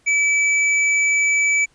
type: tone with hard clipping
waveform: sine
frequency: 2302 Hz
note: D7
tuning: 35 cents flat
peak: -16 dBFS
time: 0.06-1.66 s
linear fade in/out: 20 ms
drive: 16 dB
effects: pink hiss -59 dBFS RMS until 1.74 s + resampled to 22050 Hz